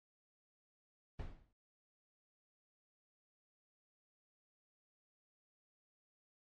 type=noise with exponential decay; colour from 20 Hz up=brown; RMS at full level=-39 dBFS; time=1.19-1.53 s; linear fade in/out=5 ms; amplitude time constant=72 ms; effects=low-pass 4000 Hz 12 dB/octave + AAC 48 kbps